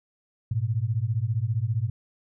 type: beating tone pair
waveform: sine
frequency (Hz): 105 / 120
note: G#2 / B2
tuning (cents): +19 / -49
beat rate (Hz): 15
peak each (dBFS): -26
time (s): 0.51-1.9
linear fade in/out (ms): 5
effects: none